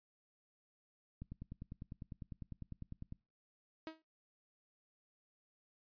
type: click train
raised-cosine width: 5 ms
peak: -33 dBFS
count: 20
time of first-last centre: 1.22-3.124 s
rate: 9.98 Hz
type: tone with exponential decay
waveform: sawtooth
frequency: 318.9 Hz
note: D#4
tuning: 43 cents sharp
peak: -36 dBFS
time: 3.87-4.02 s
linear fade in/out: 0 ms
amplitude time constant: 31 ms
effects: noise-tail reverb RT60 0.3 s tail -25 dB re dry + resampled to 11025 Hz